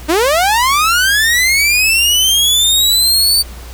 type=linear sweep; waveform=sawtooth; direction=up; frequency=292.8 to 4602 Hz; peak=-6 dBFS; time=0.08-3.43 s; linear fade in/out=20 ms; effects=added 60 Hz sine -29 dBFS peak until 3.73 s + pink hiss -36 dBFS RMS until 3.73 s